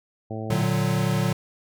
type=harmonic tone; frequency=110 Hz; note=A2; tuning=in tune; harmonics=1 / 2 / 3 / 4 / 5 / 6 / 7; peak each=-32 / -35 / -37 / -38 / -39 / -40 / -40 dBFS; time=0.3-0.65 s; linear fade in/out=10 ms
type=chord; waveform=square; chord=Bb augmented; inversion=none; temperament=equal with one note detuned; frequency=116.54 / 148.11 / 185 Hz; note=Bb2 / D3 / F#3; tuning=0 / +15 / 0 cents; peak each=-26 dBFS; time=0.5-1.33 s; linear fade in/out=5 ms
effects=none